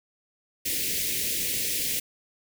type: band-stop noise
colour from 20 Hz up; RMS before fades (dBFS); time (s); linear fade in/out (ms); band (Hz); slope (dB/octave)
white; -28; 0.65-2; 10; 540 to 1900; 48
effects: none